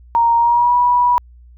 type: tone with pitch glide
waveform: sine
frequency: 932.3 to 975.3 Hz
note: A#5 to B5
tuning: 0 to -22 cents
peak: -10 dBFS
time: 0.15-1.18 s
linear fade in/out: 0 ms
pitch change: +78 cents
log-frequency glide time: 0.37-0.75 s
effects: added 60 Hz sine -40 dBFS peak until 1.57 s